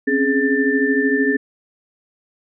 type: tone cluster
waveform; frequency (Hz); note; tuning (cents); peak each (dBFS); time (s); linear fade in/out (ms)
sine; 263.5 / 276.6 / 419.8 / 1778; C4 / C#4 / G#4 / A6; +12 / -4 / +19 / +18; -20; 0.07-1.37; 10
effects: none